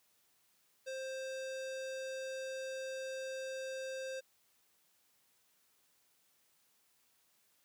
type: tone with low-pass filter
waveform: square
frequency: 527 Hz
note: C5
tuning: 12 cents sharp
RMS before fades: -42 dBFS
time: 0.86-4.21 s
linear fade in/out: 20 ms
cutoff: 7100 Hz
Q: 1.3
effects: white hiss -73 dBFS RMS until 7.64 s + high-pass 80 Hz 12 dB/octave